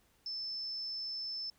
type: tone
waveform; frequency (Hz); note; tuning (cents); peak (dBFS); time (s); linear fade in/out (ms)
sine; 5274; E8; 0; -37; 0.26-1.5; 2
effects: pink hiss -70 dBFS RMS until 1.58 s

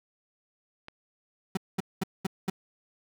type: click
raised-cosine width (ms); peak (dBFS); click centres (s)
0.3; -26; 0.884
type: tone bursts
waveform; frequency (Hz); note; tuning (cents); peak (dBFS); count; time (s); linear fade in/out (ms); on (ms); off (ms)
35% pulse; 190; F#3; +46; -24; 5; 1.55-2.5; 5; 22; 210
effects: none

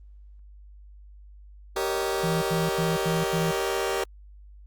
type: chord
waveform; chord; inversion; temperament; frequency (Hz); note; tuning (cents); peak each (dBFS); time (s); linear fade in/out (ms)
sawtooth; Eb dominant seventh; first; just; 388.9 / 466.7 / 560 / 622.3; G4 / Bb4 / Db5 / Eb5; -14 / +2 / +18 / 0; -24 / -26 / -30 / -30; 1.76-4.04; 5
type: tone bursts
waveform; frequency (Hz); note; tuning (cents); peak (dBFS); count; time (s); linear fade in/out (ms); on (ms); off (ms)
sine; 164.81; E3; 0; -25; 5; 2.23-3.516; 10; 190; 84
effects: added 50 Hz sine -45 dBFS peak until 4.66 s + Opus 24 kbps

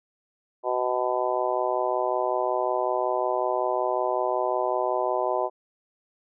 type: harmonic tone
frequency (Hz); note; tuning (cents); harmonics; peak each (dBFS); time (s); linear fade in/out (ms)
125.4; B2; +27; 3 / 4 / 5 / 6 / 7 / 8; -30 / -31 / -27 / -31 / -31 / -31; 0.63-5.5; 50
effects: none

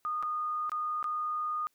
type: tone with dropouts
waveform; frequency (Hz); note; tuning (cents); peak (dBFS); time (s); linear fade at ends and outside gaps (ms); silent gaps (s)
sine; 1228; D#6; -23; -30; 0.05-1.67; 0; 0.226-0.232 / 0.695-0.718 / 1.028-1.042
effects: white hiss -74 dBFS RMS until 1.74 s

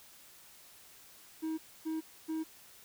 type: tone bursts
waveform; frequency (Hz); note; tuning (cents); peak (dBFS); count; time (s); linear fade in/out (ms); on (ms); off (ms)
triangle; 318.3; D#4; +39; -31; 3; 1.42-2.44; 20; 160; 270
effects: white hiss -57 dBFS RMS until 2.84 s

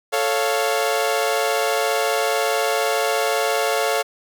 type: chord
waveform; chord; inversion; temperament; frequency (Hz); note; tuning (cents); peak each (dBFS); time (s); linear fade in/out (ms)
sawtooth; A augmented; none; equal; 440 / 554.4 / 698.5; A4 / C#5 / E#5; 0 / 0 / 0; -19; 0.12-4.03; 20
effects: none

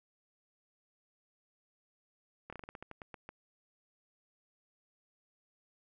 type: slowing click train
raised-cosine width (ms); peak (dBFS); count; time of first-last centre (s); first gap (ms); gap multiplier
0.5; -30; 12; 2.5-3.29; 26; 1.19
effects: none

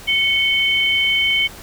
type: tone pair together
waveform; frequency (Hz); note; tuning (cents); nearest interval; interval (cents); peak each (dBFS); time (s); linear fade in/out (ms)
sine; 2217 / 3083; C#7 / G7; 0 / -29; tritone; 571; -17 / -17; 0.07-1.48; 20
effects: pink hiss -38 dBFS RMS until 1.62 s

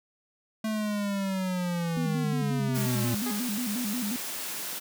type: linear sweep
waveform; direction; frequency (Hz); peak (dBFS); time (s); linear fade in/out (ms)
square; down; 220 to 115.1; -28; 0.64-3.15; 5
type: tone with vibrato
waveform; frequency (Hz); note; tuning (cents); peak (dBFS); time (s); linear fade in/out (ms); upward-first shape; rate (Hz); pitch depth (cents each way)
sine; 225.9; A3; +46; -29; 1.97-4.16; 0; square; 5.6; 160
type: high-pass noise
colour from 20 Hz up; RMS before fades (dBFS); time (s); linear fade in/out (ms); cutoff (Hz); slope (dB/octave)
white; -35; 2.74-4.8; 20; 140; 48
type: tone with exponential decay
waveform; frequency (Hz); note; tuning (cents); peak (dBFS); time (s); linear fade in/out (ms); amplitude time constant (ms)
15% pulse; 415.3; G#4; 0; -27; 3.26-3.69; 2; 92
effects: none

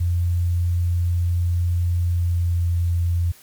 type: tone with pitch glide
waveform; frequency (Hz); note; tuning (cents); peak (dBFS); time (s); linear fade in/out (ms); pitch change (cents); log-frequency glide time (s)
sine; 87 to 86.1; F2 to F2; -6 to -24; -17; 0-3.32; 10; -18; 2-2.68
effects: white hiss -49 dBFS RMS until 3.42 s + MP3 96 kbps

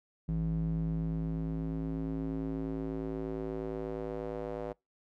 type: tone with band-pass filter sweep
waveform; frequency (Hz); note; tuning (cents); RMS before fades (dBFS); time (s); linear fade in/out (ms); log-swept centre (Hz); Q
square; 54.2; A1; -25; -35; 0.28-4.73; 10; 150 to 540; 2.4
effects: noise-tail reverb RT60 0.2 s tail -24 dB re dry

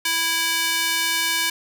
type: tone with high-pass filter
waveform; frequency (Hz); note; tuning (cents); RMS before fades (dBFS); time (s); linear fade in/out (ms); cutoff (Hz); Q
square; 329.6; E4; 0; -22; 0.05-1.5; 5; 2000; 0.9
effects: none

